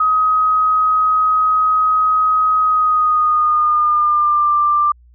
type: tone with pitch glide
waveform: sine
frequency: 1262 to 1184.3 Hz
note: D#6 to D6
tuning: +24 to +14 cents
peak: -11 dBFS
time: 0-4.92 s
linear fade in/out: 5 ms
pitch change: -110 cents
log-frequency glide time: 2.6-4.54 s
effects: added 60 Hz sine -44 dBFS peak until 5.14 s